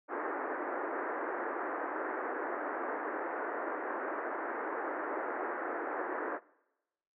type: band-pass noise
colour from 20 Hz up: pink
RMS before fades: -37 dBFS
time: 0.08-6.4 s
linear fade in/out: 50 ms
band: 300 to 1800 Hz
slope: 48 dB/octave
effects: noise-tail reverb RT60 1.0 s tail -23 dB re dry